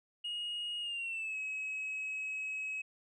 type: tone with pitch glide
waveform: sine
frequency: 2874 to 2560 Hz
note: F7 to D#7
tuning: +49 to +49 cents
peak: -34 dBFS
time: 0.24-2.82 s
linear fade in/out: 10 ms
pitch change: -200 cents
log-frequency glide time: 0.81-1.37 s
effects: tanh soft clip ceiling -34 dBFS